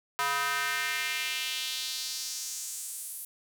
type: tone with high-pass filter sweep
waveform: square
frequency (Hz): 140.5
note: C#3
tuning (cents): +24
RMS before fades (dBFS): -33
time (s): 0.19-3.25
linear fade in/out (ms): 0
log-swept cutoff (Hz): 1100 to 11000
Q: 2.1
effects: none